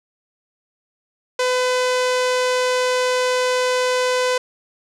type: tone with low-pass filter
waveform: sawtooth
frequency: 504 Hz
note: B4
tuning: 35 cents sharp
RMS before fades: -19 dBFS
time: 1.39-4.38 s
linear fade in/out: 5 ms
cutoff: 7200 Hz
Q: 0.98
effects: none